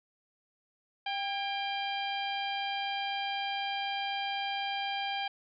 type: harmonic tone with a mistuned harmonic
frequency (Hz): 793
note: G5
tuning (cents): +20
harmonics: 1 / 2 / 3 / 4 / 5 / 6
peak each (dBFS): -34 / -42 / -39 / -38 / -48 / -47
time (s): 1.06-5.28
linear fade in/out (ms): 5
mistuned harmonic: 2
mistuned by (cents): +45
effects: none